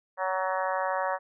harmonic tone with a mistuned harmonic, 187.3 Hz, F#3, 21 cents sharp, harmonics 3 / 4 / 5 / 6 / 7 / 8 / 9 / 10, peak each -31 / -33 / -32 / -34 / -39 / -39 / -38 / -42 dBFS, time 0.17-1.19 s, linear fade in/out 50 ms, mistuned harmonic 9, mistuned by +18 cents, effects none

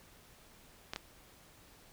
clicks, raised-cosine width 0.2 ms, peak -20 dBFS, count 2, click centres 0.935 / 0.961 s, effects pink hiss -60 dBFS RMS until 1.92 s

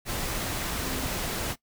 sine tone in noise, 261.6 Hz, C4, in tune, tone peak -36 dBFS, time 0.79-1.09 s, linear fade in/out 50 ms, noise pink, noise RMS -31 dBFS, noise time 0.05-1.56 s, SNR -8 dB, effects noise-tail reverb RT60 0.1 s tail -19 dB re dry

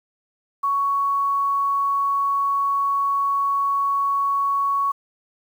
sine tone with quantisation, 1115 Hz, C#6, 10 cents sharp, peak -18 dBFS, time 0.63-4.92 s, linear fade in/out 10 ms, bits 8, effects none

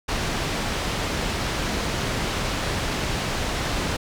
pink low-pass noise, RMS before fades -26 dBFS, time 0.08-3.97 s, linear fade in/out 10 ms, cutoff 5900 Hz, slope 12 dB/octave, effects none

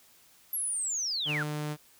sine linear sweep, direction down, 11590 to 1318.5 Hz, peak -29 dBFS, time 0.53-1.43 s, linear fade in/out 2 ms
sawtooth tone, 150 Hz, D3, 37 cents sharp, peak -28 dBFS, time 1.25-1.77 s, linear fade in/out 50 ms
effects white hiss -60 dBFS RMS until 1.99 s

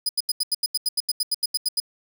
sawtooth tone bursts, 4978 Hz, D#8, in tune, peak -17 dBFS, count 16, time 0.06-1.801 s, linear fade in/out 5 ms, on 31 ms, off 83 ms, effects 9-bit

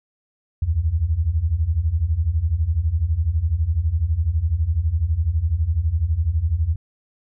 sine beating tone pair, 73.42 / 85.42 Hz, D2 / F2, 0 / -38 cents, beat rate 12 Hz, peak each -22 / -19 dBFS, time 0.62-6.76 s, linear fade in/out 5 ms, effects none

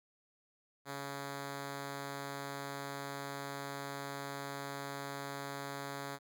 5% pulse tone, 140 Hz, C#3, 18 cents sharp, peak -29 dBFS, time 0.85-6.19 s, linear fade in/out 50 ms, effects none

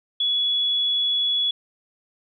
sine tone, 3388 Hz, G#7, 34 cents sharp, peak -19 dBFS, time 0.2-1.51 s, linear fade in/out 5 ms, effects none

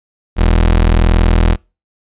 30% pulse tone, 41.2 Hz, E1, in tune, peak -5 dBFS, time 0.36-1.57 s, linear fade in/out 50 ms, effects noise-tail reverb RT60 0.3 s tail -26 dB re dry + resampled to 8000 Hz

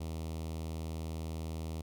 sawtooth tone with notch filter, 80 Hz, D#2, 49 cents sharp, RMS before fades -39 dBFS, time 0-1.82 s, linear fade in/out 10 ms, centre 1600 Hz, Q 0.85, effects none

